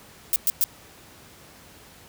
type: noise bursts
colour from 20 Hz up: violet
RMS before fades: -20 dBFS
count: 3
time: 0.33-0.64 s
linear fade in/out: 0 ms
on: 30 ms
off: 110 ms
effects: pink hiss -49 dBFS RMS until 2.08 s + high-pass 60 Hz 12 dB/octave